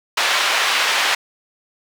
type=band-pass noise; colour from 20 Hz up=white; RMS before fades=-18 dBFS; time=0.17-1.15 s; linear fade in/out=5 ms; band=780 to 3100 Hz; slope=12 dB/octave; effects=none